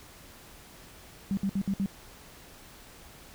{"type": "tone bursts", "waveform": "sine", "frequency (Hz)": 196, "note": "G3", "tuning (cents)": 0, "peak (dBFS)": -25, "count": 5, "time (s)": [1.31, 1.859], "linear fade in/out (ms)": 0, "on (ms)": 61, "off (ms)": 61, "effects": ["pink hiss -51 dBFS RMS until 3.34 s"]}